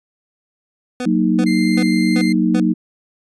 25% pulse tone bursts, 249.1 Hz, B3, 15 cents sharp, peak -17 dBFS, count 5, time 1-2.6 s, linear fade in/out 2 ms, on 56 ms, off 330 ms
sine chord, D# minor, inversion first, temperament equal, 185 / 233.1 / 311.1 Hz, F#3 / A#3 / D#4, 0 / 0 / 0 cents, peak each -17 dBFS, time 1.05-2.74 s, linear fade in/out 20 ms
30% pulse tone, 2093 Hz, C7, in tune, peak -21 dBFS, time 1.46-2.33 s, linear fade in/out 10 ms
effects resampled to 22050 Hz

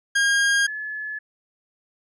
40% pulse / sine tone pair in turn, 1620 / 1716.3 Hz, G#6 / A6, -43 / -44 cents, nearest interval minor second, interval 99 cents, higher second, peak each -16 / -28 dBFS, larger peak first, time 0.15-0.67 / 0.67-1.19 s, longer neither, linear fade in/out 10 ms, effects resampled to 22050 Hz

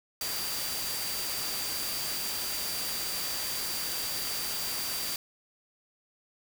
sine tone in noise, 4699 Hz, D8, in tune, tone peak -37 dBFS, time 0.21-5.16 s, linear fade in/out 2 ms, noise white, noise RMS -34 dBFS, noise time 0.21-5.16 s, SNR -6 dB, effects none

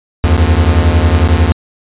45% pulse beating tone pair, 75.9 / 86.9 Hz, D#2 / F2, -42 / -8 cents, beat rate 11 Hz, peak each -10 dBFS, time 0.24-1.52 s, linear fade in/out 0 ms, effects resampled to 8000 Hz

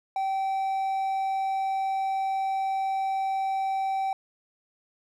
triangle tone, 773 Hz, G5, 24 cents flat, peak -23 dBFS, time 0.16-4.13 s, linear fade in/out 2 ms, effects none

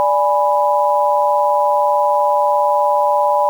sine chord, G# diminished, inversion second, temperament equal, 587.3 / 830.6 / 987.8 Hz, D5 / G#5 / B5, 0 / 0 / 0 cents, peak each -16 dBFS, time 0-3.49 s, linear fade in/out 0 ms, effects 7-bit

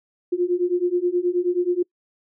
sine beating tone pair, 350 / 359.4 Hz, F4 / F4, +4 / +50 cents, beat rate 9.4 Hz, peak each -22 / -21 dBFS, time 0.32-1.83 s, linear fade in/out 10 ms, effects noise-tail reverb RT60 0.1 s tail -26 dB re dry

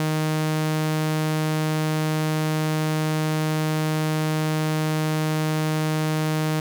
sawtooth tone, 155.56 Hz, D#3, in tune, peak -17 dBFS, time 0-6.6 s, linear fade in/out 2 ms, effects none

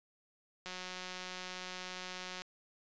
click train, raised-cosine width 0.2 ms, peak -26 dBFS, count 323, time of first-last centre 0.66-2.42 s, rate 183 Hz, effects resampled to 16000 Hz

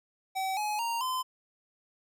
square tone with pitch steps, 764 / 842.8 / 929.8 / 1025.7 Hz, G5 / G#5 / A#5 / C6, -45 / +25 / -5 / -35 cents, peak -30 dBFS, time 0.35-1.23 s, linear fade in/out 20 ms, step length 220 ms, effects none

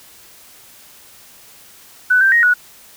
sine tone with pitch steps, 1495 / 1569 / 1875 / 1465 Hz, F#6 / G6 / A#6 / F#6, +17 / +1 / +10 / -18 cents, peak -9 dBFS, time 2.1-2.54 s, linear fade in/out 10 ms, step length 110 ms, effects white hiss -44 dBFS RMS until 2.96 s

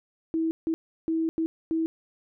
sine tone bursts at uneven times, 324.3 Hz, E4, 28 cents flat, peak -23 dBFS, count 5, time 0.34-0.51 / 0.67-0.74 / 1.08-1.29 / 1.38-1.46 / 1.71-1.86 s, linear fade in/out 0 ms, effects none

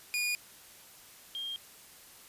sawtooth / sine tone pair in turn, 2443 / 3212 Hz, D#7 / G7, -32 / +41 cents, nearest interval perfect fourth, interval 473 cents, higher second, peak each -26 / -35 dBFS, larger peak first, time 0.14-0.35 / 1.35-1.56 s, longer neither, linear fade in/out 0 ms, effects white hiss -54 dBFS RMS until 2.28 s + resampled to 32000 Hz

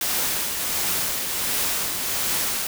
white noise with tremolo, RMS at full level -23 dBFS, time 0.01-2.67 s, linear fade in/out 2 ms, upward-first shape triangle, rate 1.4 Hz, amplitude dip 40%, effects none

